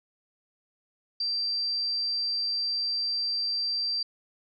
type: tone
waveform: sine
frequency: 4699 Hz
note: D8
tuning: in tune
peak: -26 dBFS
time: 1.2-4.03 s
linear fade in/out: 5 ms
effects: none